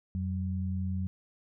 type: tone pair together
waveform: sine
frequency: 88.9 / 188.37 Hz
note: F2 / F#3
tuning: +31 / +31 cents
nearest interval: octave + minor second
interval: 1300 cents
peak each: -31 / -34 dBFS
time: 0.15-1.07 s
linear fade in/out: 0 ms
effects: none